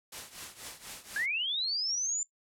white noise with tremolo, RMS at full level -40 dBFS, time 0.12-1.26 s, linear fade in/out 5 ms, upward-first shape triangle, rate 4.1 Hz, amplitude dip 85%
sine linear sweep, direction up, 1599 to 7190 Hz, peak -29 dBFS, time 1.16-2.23 s, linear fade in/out 2 ms
effects noise-tail reverb RT60 0.1 s tail -17 dB re dry + low-pass 11000 Hz 12 dB/octave

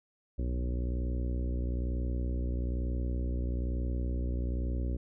harmonic tone with a mistuned harmonic, 61.1 Hz, B1, 18 cents flat, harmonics 1 / 2 / 3 / 4 / 5 / 6 / 7 / 8 / 9, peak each -30 / -40 / -45 / -42 / -44 / -47 / -51 / -54 / -50 dBFS, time 0.38-4.97 s, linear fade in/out 10 ms, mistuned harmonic 1, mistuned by +62 cents, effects none

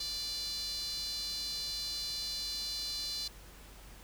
sawtooth tone with high-pass filter, 587.3 Hz, D5, in tune, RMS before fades -38 dBFS, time 0-3.28 s, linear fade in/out 5 ms, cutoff 4300 Hz, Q 9.2, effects added 49 Hz sine -53 dBFS peak until 4.03 s + pink hiss -55 dBFS RMS until 4.03 s

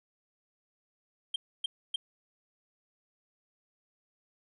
triangle tone bursts, 3182 Hz, G7, 25 cents sharp, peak -27 dBFS, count 3, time 1.34-1.96 s, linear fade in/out 5 ms, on 20 ms, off 280 ms, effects resampled to 24000 Hz

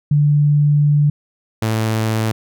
sine / sawtooth tone pair in turn, 146.83 / 110.6 Hz, D3 / A2, 0 / +9 cents, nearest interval perfect fourth, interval 491 cents, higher first, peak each -10 / -12 dBFS, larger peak first, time 0.11-1.1 / 1.62-2.32 s, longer first, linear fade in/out 5 ms, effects none

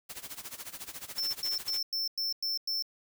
white noise with tremolo, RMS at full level -40 dBFS, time 0.09-1.8 s, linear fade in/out 10 ms, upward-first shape sine, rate 14 Hz, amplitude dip 85%
square tone bursts, 5350 Hz, E8, 25 cents sharp, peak -30 dBFS, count 7, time 1.18-2.824 s, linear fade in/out 2 ms, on 150 ms, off 99 ms
effects none

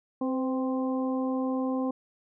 harmonic tone with a mistuned harmonic, 261.6 Hz, C4, in tune, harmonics 1 / 2 / 3 / 4, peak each -27 / -33 / -39 / -39 dBFS, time 0.21-1.91 s, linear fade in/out 5 ms, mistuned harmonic 2, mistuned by -30 cents, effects none

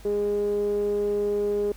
5% pulse tone with low-pass filter, 205.4 Hz, G#3, 19 cents flat, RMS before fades -25 dBFS, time 0.05-1.72 s, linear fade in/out 2 ms, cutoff 410 Hz, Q 6.2, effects added 50 Hz sine -44 dBFS peak until 1.76 s + pink hiss -51 dBFS RMS until 1.76 s

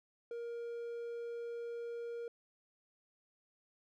triangle tone, 470 Hz, A#4, 14 cents sharp, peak -38 dBFS, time 0.31-2.28 s, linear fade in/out 2 ms, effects none

